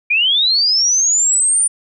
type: linear sweep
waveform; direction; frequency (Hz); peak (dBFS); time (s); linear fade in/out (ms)
sine; up; 2349 to 9300; -11; 0.1-1.68; 10
effects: none